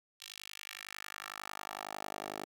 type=tone with high-pass filter sweep; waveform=10% pulse; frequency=51 Hz; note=G#1; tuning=31 cents flat; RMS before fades=-45 dBFS; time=0.2-2.45 s; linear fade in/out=10 ms; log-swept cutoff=3500 to 450 Hz; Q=1.7; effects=11-bit